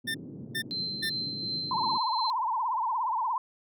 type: band-pass noise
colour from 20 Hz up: white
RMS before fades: -42 dBFS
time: 0.04-1.98 s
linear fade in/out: 10 ms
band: 120 to 300 Hz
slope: 24 dB/octave
type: tone bursts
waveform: 25% pulse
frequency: 1795 Hz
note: A6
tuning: 34 cents sharp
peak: -25 dBFS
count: 3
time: 0.07-1.098 s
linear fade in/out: 10 ms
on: 76 ms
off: 400 ms
type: tone with tremolo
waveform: sine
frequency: 4105 Hz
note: C8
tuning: 34 cents flat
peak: -29 dBFS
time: 0.71-2.3 s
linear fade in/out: 0 ms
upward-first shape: triangle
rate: 2.7 Hz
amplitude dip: 50%
type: tone with vibrato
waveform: sine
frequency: 952 Hz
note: A#5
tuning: 36 cents sharp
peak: -26 dBFS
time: 1.71-3.38 s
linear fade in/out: 2 ms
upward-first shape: triangle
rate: 17 Hz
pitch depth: 200 cents each way
effects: none